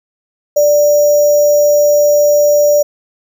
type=tone with sample-and-hold; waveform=sine; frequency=587.3 Hz; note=D5; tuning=in tune; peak=-6 dBFS; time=0.56-2.83 s; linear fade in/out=10 ms; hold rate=6300 Hz; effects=none